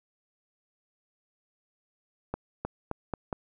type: accelerating click train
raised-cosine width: 1 ms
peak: -17 dBFS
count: 5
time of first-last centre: 2.34-3.328 s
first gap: 310 ms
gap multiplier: 0.85
effects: none